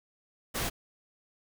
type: noise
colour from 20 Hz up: pink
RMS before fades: -32 dBFS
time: 0.54-0.7 s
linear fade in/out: 20 ms
effects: none